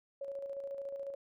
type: tone with tremolo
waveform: sine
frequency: 554.4 Hz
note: C#5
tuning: in tune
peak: -37 dBFS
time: 0.21-1.15 s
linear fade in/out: 5 ms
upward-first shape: square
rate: 14 Hz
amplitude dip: 40%
effects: none